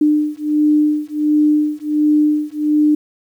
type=beating tone pair; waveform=sine; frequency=300 / 301.4 Hz; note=D4 / D4; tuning=+37 / +45 cents; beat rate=1.4 Hz; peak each=-15 dBFS; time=0.01-2.95 s; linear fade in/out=5 ms; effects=8-bit